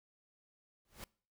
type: noise with exponential growth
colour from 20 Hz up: pink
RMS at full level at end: -43 dBFS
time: 0.85-1.04 s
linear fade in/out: 1 ms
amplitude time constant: 40 ms
effects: noise-tail reverb RT60 0.5 s tail -25 dB re dry